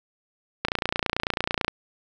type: click train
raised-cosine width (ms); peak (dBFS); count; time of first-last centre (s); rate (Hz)
0.3; -7; 31; 0.65-1.681; 29.1
effects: none